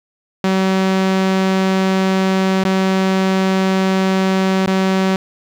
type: tone with dropouts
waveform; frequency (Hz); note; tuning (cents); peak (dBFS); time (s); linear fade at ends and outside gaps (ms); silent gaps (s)
sawtooth; 190; F#3; +46; -9; 0.44-5.16; 2; 2.638-2.65 / 4.661-4.674
effects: low-pass 5000 Hz 12 dB/octave + 7-bit